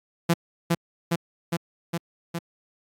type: tone with echo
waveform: sawtooth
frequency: 169.3 Hz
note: E3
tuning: 46 cents sharp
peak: -13 dBFS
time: 0.29-0.34 s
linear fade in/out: 10 ms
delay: 410 ms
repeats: 5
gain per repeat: -2 dB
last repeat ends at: 2.39 s
effects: AAC 64 kbps